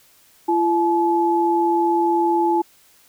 sine tone pair together, 340.4 / 857.8 Hz, F4 / A5, -44 / -44 cents, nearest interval octave + major third, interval 1600 cents, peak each -18 dBFS, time 0.48-2.62 s, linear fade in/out 10 ms, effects white hiss -54 dBFS RMS until 3.08 s

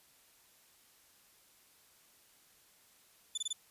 25% pulse tone bursts, 3500 Hz, A7, 10 cents flat, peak -30 dBFS, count 4, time 3.35-3.53 s, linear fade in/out 5 ms, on 27 ms, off 24 ms, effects white hiss -65 dBFS RMS until 3.7 s + resampled to 32000 Hz

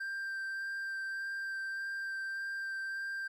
triangle tone with vibrato, 1577 Hz, G6, 10 cents sharp, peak -34 dBFS, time 0-3.28 s, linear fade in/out 10 ms, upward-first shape sine, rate 1.7 Hz, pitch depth 10 cents each way, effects none

